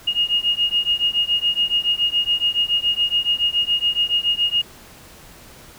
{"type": "beating tone pair", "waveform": "sine", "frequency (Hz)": [2854, 2861.1], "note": ["F7", "F7"], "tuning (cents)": [37, 41], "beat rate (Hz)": 7.1, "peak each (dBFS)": -20, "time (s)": [0.07, 4.62], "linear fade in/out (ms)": 10, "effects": ["pink hiss -44 dBFS RMS until 5.78 s"]}